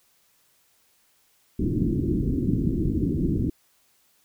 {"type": "low-pass noise", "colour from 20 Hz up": "white", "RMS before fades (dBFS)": -24, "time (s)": [1.59, 3.5], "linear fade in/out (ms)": 5, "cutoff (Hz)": 340, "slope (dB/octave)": 48, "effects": ["white hiss -64 dBFS RMS until 4.24 s"]}